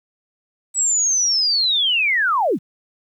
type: linear sweep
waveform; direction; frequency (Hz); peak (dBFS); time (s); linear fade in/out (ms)
sine; down; 7902 to 123.47; -15; 0.74-2.59; 50
effects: 9-bit